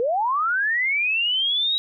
sine linear sweep, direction up, 449.8 to 3860 Hz, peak -19 dBFS, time 0-1.78 s, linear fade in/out 0 ms, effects none

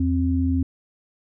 sine tone pair together, 82.81 / 263.6 Hz, E2 / C4, +8 / +13 cents, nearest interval octave + minor sixth, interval 2005 cents, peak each -21 dBFS, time 0-0.63 s, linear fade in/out 5 ms, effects none

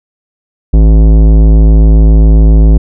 sine tone with tanh clipping, 53.7 Hz, A1, 41 cents flat, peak -3 dBFS, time 0.73-2.78 s, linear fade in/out 10 ms, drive 16 dB, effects none

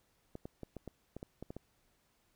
clicks, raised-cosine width 2 ms, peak -30 dBFS, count 10, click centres 0.354 / 0.455 / 0.633 / 0.767 / 0.877 / 1.166 / 1.229 / 1.426 / 1.505 / 1.566 s, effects pink hiss -74 dBFS RMS until 2.35 s

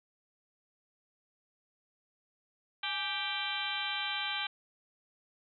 harmonic tone with a mistuned harmonic, 392 Hz, G4, in tune, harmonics 2 / 3 / 4 / 5 / 6 / 7 / 8 / 9 / 10, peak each -42 / -44 / -40 / -47 / -39 / -46 / -38 / -44 / -41 dBFS, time 2.83-4.47 s, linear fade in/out 5 ms, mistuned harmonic 2, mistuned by +98 cents, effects none

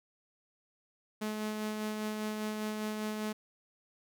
sawtooth tone with tremolo, 214.1 Hz, A3, 47 cents flat, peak -29 dBFS, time 1.21-3.33 s, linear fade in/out 10 ms, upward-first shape sine, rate 5 Hz, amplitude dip 30%, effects none

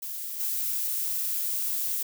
violet noise with level steps, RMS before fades -35 / -29 dBFS, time 0.02-2.03 s, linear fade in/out 5 ms, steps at 0.39 s, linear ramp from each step 20 ms, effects none

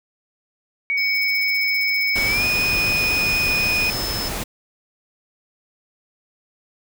sine tone with pitch glide, 2244 to 2476 Hz, C#7 to D#7, +21 to -9 cents, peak -18 dBFS, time 0.9-3.9 s, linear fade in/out 0 ms, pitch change +170 cents, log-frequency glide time 2.27-2.44 s
square tone, 5210 Hz, E8, 21 cents flat, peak -26 dBFS, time 0.97-4.29 s, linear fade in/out 10 ms
violet noise bursts, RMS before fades -36 dBFS, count 15, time 1.15-2.099 s, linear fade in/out 0 ms, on 25 ms, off 41 ms
pink noise, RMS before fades -27 dBFS, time 2.15-4.44 s, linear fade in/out 10 ms
effects none

